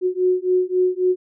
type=beating tone pair; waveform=sine; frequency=364.4 / 368.1 Hz; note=F#4 / F#4; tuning=-26 / -9 cents; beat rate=3.7 Hz; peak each=-19 dBFS; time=0.01-1.16 s; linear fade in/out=50 ms; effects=none